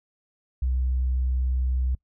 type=tone; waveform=sine; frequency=63.7 Hz; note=C2; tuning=46 cents flat; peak=-20 dBFS; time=0.62-1.95 s; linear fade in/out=5 ms; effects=noise-tail reverb RT60 0.1 s tail -24 dB re dry + tanh soft clip ceiling -18 dBFS